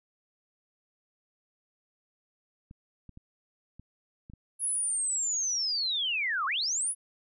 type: clicks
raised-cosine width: 5 ms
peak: -35 dBFS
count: 6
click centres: 2.711 / 3.093 / 3.174 / 3.796 / 4.299 / 4.336 s
type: linear two-way sweep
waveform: sine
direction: down then up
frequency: 10650 to 1046.5 to 10650 Hz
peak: -27 dBFS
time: 4.59-6.95 s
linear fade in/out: 50 ms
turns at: 6.46 s
effects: none